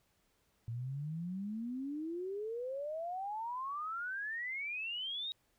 sine exponential sweep, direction up, 112.9 to 3817 Hz, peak -37 dBFS, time 0.68-5.32 s, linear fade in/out 0 ms, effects pink hiss -75 dBFS RMS until 5.58 s

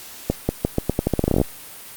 accelerating click train, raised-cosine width 2 ms, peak -4 dBFS, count 17, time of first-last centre 0.3-1.415 s, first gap 190 ms, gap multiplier 0.84, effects white hiss -39 dBFS RMS until 1.96 s + Opus 48 kbps

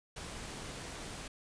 pink noise, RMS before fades -44 dBFS, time 0.16-1.28 s, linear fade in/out 5 ms, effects resampled to 22050 Hz

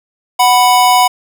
square tone pair together, 740 / 989 Hz, F#5 / B5, 0 / +2 cents, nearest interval perfect fourth, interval 502 cents, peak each -10 dBFS, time 0.39-1.08 s, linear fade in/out 10 ms, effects none

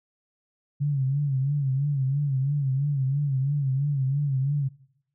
sine tone with vibrato, 138.59 Hz, C#3, in tune, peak -21 dBFS, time 0.8-4.69 s, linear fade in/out 20 ms, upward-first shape sine, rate 3 Hz, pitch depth 97 cents each way, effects noise-tail reverb RT60 0.7 s tail -20 dB re dry

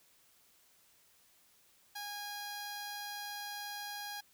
10% pulse tone with notch filter, 821 Hz, G#5, 20 cents flat, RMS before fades -43 dBFS, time 1.95-4.21 s, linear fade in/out 10 ms, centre 2700 Hz, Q 1.9, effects white hiss -67 dBFS RMS until 4.33 s

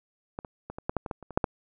clicks, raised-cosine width 1 ms, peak -20 / -24 / -23 / -23 / -13 / -12 / -21 / -18 / -30 / -26 / -7 / -10 dBFS, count 12, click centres 0.389 / 0.448 / 0.7 / 0.785 / 0.895 / 0.967 / 1.062 / 1.112 / 1.227 / 1.307 / 1.375 / 1.442 s, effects none

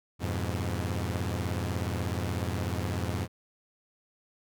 sawtooth chord, F diminished, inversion none, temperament equal, 87.31 / 103.83 / 123.47 Hz, F2 / Ab2 / Cb3, 0 / 0 / 0 cents, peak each -28 / -30 / -33 dBFS, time 0.19-3.28 s, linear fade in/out 50 ms, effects none

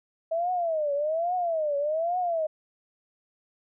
sine tone with vibrato, 643 Hz, E5, 43 cents flat, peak -24 dBFS, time 0.31-2.47 s, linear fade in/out 10 ms, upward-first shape triangle, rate 1.2 Hz, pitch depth 240 cents each way, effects none

